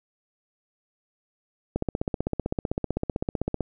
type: click train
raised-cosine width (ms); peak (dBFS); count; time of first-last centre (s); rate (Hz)
2; -12; 30; 1.76-3.607; 15.7
effects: none